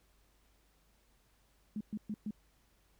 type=tone bursts; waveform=sine; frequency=211.5 Hz; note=G#3; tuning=32 cents sharp; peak=-35 dBFS; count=4; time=1.76-2.308 s; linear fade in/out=2 ms; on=47 ms; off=120 ms; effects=added 50 Hz sine -70 dBFS peak until 2.99 s + pink hiss -72 dBFS RMS until 2.99 s